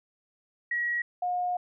sine tone pair in turn, 1911 / 717.9 Hz, A#6 / F5, +43 / +48 cents, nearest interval octave + perfect fourth, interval 1695 cents, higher first, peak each -26 dBFS, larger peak neither, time 0.71-1.02 / 1.22-1.57 s, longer second, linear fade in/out 5 ms, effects none

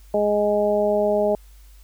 harmonic tone, 207.7 Hz, G#3, in tune, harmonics 1 / 2 / 3 / 4, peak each -27 / -22 / -19 / -29 dBFS, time 0.14-1.35 s, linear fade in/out 2 ms, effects added 50 Hz sine -44 dBFS peak until 1.83 s + white hiss -57 dBFS RMS until 1.83 s

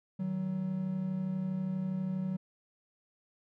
triangle tone pair together, 155.56 / 187.93 Hz, D#3 / F#3, 0 / +27 cents, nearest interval minor third, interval 327 cents, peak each -37 / -30 dBFS, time 0.19-2.37 s, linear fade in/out 10 ms, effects none

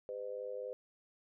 sine tone with amplitude modulation, 508 Hz, B4, 49 cents sharp, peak -35 dBFS, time 0.09-0.73 s, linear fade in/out 0 ms, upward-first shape sine, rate 104 Hz, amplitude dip 90%, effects none

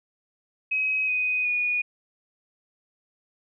sine tone with pitch steps, 2541 / 2499 / 2457 Hz, D#7 / D#7 / D#7, +36 / +7 / -22 cents, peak -22 dBFS, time 0.71-1.82 s, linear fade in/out 10 ms, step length 370 ms, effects none

